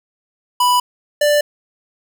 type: tone pair in turn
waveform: square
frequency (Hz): 987.8 / 589.6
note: B5 / D5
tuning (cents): 0 / +7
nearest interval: major sixth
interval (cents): 893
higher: first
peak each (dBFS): -12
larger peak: neither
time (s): 0.6-0.8 / 1.21-1.41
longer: neither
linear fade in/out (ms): 5
effects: none